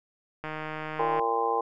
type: click train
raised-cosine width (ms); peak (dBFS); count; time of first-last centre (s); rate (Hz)
0.5; -20; 118; 0.44-1.195; 155
type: harmonic tone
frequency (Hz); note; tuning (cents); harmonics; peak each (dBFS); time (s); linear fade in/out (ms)
115.1; A#2; -22; 3 / 4 / 5 / 6 / 7 / 8 / 9; -38 / -29 / -39 / -39 / -28 / -39 / -29; 0.99-1.61; 5
effects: none